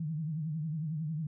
sine tone with vibrato, 156.3 Hz, D#3, 8 cents sharp, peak -32 dBFS, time 0-1.27 s, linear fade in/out 5 ms, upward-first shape triangle, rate 11 Hz, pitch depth 130 cents each way, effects none

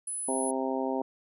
sine tone, 10080 Hz, D#9, 21 cents sharp, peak -32 dBFS, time 0.07-0.51 s, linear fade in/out 5 ms
harmonic tone, 132.1 Hz, C3, 17 cents sharp, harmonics 2 / 3 / 4 / 5 / 6 / 7, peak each -32 / -34 / -35 / -36 / -37 / -37 dBFS, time 0.28-1.02 s, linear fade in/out 5 ms
effects none

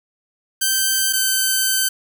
5% pulse tone pair in turn, 1555 / 1541.6 Hz, G6 / G6, -14 / -29 cents, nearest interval unison, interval 15 cents, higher first, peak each -5 dBFS, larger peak neither, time 0.61-1.13 / 1.13-1.89 s, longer second, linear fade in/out 10 ms, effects none

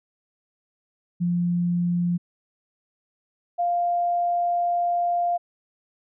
sine tone pair in turn, 174.61 / 698.4 Hz, F3 / F5, 0 / 0 cents, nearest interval 2 octaves, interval 2400 cents, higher second, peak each -20 dBFS, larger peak neither, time 1.2-2.18 / 3.58-5.38 s, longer second, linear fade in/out 20 ms, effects none

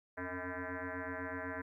sine tone with frequency modulation, 641 Hz, E5, 49 cents flat, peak -38 dBFS, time 0.17-1.62 s, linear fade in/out 10 ms, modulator 182 Hz, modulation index 6.8, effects 13-bit

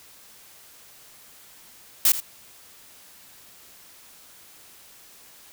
blue noise with echo, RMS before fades -17 dBFS, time 2.05-2.12 s, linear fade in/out 2 ms, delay 82 ms, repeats 1, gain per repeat -13 dB, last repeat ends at 2.202 s, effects white hiss -50 dBFS RMS until 5.52 s

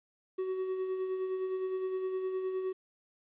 triangle tone with tremolo, 375.3 Hz, F#4, 25 cents sharp, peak -28 dBFS, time 0.38-2.73 s, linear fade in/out 10 ms, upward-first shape sine, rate 9.7 Hz, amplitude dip 40%, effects resampled to 8000 Hz + 11-bit

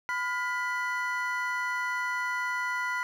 triangle tone cluster, 999 / 1423 / 1981 Hz, B5 / F6 / B6, +20 / +32 / +5 cents, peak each -31 dBFS, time 0.09-3.03 s, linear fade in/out 0 ms, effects 10-bit

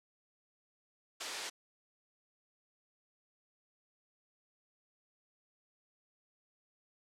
white band-pass noise, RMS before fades -42 dBFS, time 1.2-1.5 s, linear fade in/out 10 ms, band 410 to 6100 Hz, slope 12 dB/octave, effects low-pass 11000 Hz 12 dB/octave

